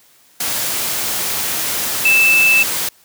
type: tone in noise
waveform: sine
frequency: 2637 Hz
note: E7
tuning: in tune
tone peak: -9 dBFS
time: 2.05-2.63 s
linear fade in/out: 5 ms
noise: white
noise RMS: -20 dBFS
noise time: 0.4-2.89 s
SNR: +8 dB
effects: white hiss -51 dBFS RMS until 3.04 s + high-pass 80 Hz 12 dB/octave